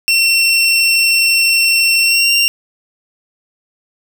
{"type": "tone with pitch glide", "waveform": "25% pulse", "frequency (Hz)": [2713, 2770], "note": ["E7", "F7"], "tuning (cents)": [49, -15], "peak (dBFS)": -6, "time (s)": [0.08, 2.48], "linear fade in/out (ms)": 0, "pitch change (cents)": 36, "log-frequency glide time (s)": [2.03, 2.33], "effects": []}